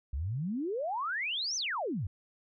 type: exponential two-way sweep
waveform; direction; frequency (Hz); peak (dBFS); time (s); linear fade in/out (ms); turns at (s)
sine; up then down; 61.74 to 6310 to 80.6; -31; 0.13-2.07; 5; 1.56
effects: none